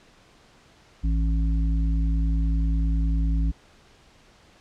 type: harmonic tone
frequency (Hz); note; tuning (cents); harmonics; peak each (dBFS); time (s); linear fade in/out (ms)
55; A1; 0; 1 / 3 / 5; -20 / -30 / -34; 1.03-3.52; 20
effects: pink hiss -55 dBFS RMS until 4.6 s + low-pass 6000 Hz 12 dB/octave